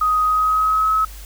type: tone with pitch glide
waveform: sine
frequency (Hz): 1252 to 1286.5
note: D#6 to E6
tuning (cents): +10 to -43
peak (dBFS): -14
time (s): 0.01-1.05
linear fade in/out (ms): 5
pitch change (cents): +47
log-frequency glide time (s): 0.23-0.93
effects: added 50 Hz sine -34 dBFS peak until 1.25 s + white hiss -42 dBFS RMS until 1.25 s